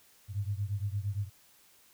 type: beating tone pair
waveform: sine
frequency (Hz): 98 / 106.7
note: G2 / G#2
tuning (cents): 0 / +47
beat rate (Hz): 8.7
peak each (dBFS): -33 / -35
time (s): 0.28-1.3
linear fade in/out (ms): 50
effects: white hiss -62 dBFS RMS until 1.93 s